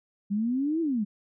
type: exponential two-way sweep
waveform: sine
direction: up then down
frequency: 196 to 338.4 to 196 Hz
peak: -24 dBFS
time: 0.3-1.05 s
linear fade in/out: 20 ms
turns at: 0.81 s
effects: none